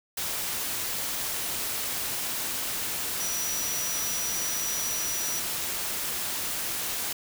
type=tone in noise; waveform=sine; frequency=5850 Hz; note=F#8; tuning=21 cents flat; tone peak=-31 dBFS; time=3.2-5.4 s; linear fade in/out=5 ms; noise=white; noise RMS=-31 dBFS; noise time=0.17-7.13 s; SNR=-3 dB; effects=none